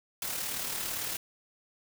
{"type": "noise with amplitude modulation", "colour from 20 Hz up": "white", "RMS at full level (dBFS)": -33, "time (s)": [0.22, 1.17], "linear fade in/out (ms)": 2, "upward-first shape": "sine", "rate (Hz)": 37.8, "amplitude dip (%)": 40, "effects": []}